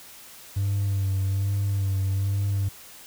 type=tone with vibrato; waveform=triangle; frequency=98 Hz; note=G2; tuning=in tune; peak=-19 dBFS; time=0.56-2.69 s; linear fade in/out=10 ms; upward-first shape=sine; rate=1.2 Hz; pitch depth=34 cents each way; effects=tanh soft clip ceiling -17 dBFS + white hiss -46 dBFS RMS until 3.06 s